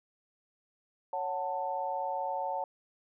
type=chord; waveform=sine; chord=F# minor; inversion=second; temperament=just; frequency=555 / 740 / 888 Hz; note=C#5 / F#5 / A5; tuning=+2 / 0 / +16 cents; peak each=-37 / -36 / -34 dBFS; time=1.13-2.64 s; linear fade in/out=2 ms; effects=none